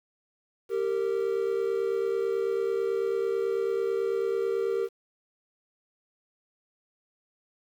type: tone pair together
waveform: triangle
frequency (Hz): 391.9 / 461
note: G4 / A#4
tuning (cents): 0 / -19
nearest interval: minor third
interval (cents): 281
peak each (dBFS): -26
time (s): 0.69-4.89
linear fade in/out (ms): 50
effects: 9-bit